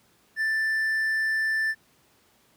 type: tone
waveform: triangle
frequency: 1768 Hz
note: A6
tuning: 8 cents sharp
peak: -21 dBFS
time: 0.36-1.75 s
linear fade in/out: 50 ms
effects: pink hiss -62 dBFS RMS until 2.56 s + high-pass 100 Hz 12 dB/octave